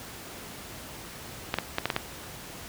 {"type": "clicks", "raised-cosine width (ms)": 0.3, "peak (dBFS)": -9, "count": 6, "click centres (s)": [1.541, 1.586, 1.784, 1.856, 1.902, 1.964], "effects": ["pink hiss -42 dBFS RMS until 2.68 s", "high-pass 60 Hz 12 dB/octave"]}